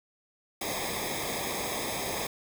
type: noise with comb filter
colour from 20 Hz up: pink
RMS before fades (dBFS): -33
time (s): 0.61-2.27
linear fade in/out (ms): 5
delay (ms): 0.69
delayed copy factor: -0.85
effects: none